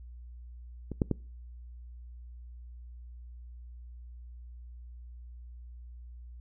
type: clicks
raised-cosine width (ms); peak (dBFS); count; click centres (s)
3; -23 / -12 / -14; 3; 0.917 / 1.018 / 1.113
effects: noise-tail reverb RT60 0.4 s tail -24 dB re dry + added 60 Hz sine -44 dBFS peak until 6.4 s